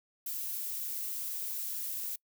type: noise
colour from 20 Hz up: violet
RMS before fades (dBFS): -37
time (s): 0.26-2.16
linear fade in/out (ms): 5
effects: noise-tail reverb RT60 0.1 s tail -25 dB re dry